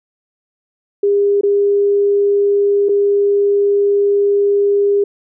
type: tone with dropouts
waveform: sine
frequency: 404.1 Hz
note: G#4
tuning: 47 cents flat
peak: -10 dBFS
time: 1.03-5.04 s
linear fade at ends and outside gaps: 5 ms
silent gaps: 1.411-1.433 / 2.887-2.891 s
effects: none